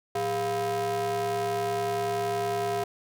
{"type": "ring-modulated tone", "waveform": "square", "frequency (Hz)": 146.83, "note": "D3", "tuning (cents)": 0, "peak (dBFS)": -24, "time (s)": [0.15, 2.84], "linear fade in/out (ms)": 5, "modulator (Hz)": 552, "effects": []}